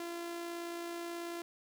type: tone with amplitude modulation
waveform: sawtooth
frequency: 341.9 Hz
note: F4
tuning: 37 cents flat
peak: -34 dBFS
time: 0-1.42 s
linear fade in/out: 2 ms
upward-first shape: sine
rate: 58.5 Hz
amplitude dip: 30%
effects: 11-bit